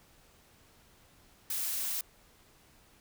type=noise; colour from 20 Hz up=blue; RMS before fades=-34 dBFS; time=1.5-2.01 s; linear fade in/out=2 ms; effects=pink hiss -62 dBFS RMS until 3 s